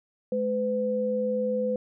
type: tone pair together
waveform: sine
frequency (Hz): 212.7 / 505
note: G#3 / B4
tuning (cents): +42 / +39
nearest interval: octave + minor third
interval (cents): 1497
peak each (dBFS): -30 / -25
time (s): 0.32-1.76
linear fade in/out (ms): 2
effects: none